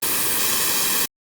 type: noise with comb filter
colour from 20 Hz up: white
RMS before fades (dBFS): -20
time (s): 0.02-1.06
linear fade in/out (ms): 10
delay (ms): 1.4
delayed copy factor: -0.65
effects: Opus 32 kbps